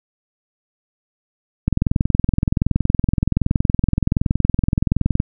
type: click train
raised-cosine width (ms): 5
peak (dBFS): -3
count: 76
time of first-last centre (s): 1.68-5.201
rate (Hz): 21.3
effects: none